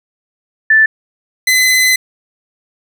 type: tone pair in turn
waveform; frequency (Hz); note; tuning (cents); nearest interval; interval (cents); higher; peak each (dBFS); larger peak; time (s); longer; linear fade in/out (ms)
sine / sawtooth; 1760 / 2027; A6 / B6; 0 / +45; major second; 245; second; -5; neither; 0.7-0.86 / 1.47-1.96; second; 5
effects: none